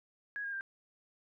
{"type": "tone with pitch steps", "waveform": "sine", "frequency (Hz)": [1661.2, 1622.3, 1584.4], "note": ["G#6", "G#6", "G6"], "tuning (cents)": [0, -41, 18], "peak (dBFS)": -36, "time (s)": [0.36, 0.609], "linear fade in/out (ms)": 0, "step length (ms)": 83, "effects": []}